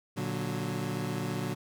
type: chord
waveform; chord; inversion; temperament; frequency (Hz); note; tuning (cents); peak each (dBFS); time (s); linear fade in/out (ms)
25% pulse; Bb augmented; none; equal with one note detuned; 118.44 / 146.83 / 185; Bb2 / D3 / F#3; +28 / 0 / 0; -32; 0.16-1.55; 20
effects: none